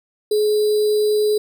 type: tone with sample-and-hold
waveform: sine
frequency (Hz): 422.7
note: G#4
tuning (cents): +31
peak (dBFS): -14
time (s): 0.31-1.38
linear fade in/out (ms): 5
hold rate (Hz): 4410
effects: none